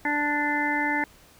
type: harmonic tone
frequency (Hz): 293.7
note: D4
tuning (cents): 0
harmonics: 1 / 2 / 3 / 5 / 6 / 7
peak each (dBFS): -29 / -38 / -28 / -35 / -28 / -29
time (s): 0.05-1.04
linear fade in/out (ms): 2
effects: pink hiss -54 dBFS RMS until 1.39 s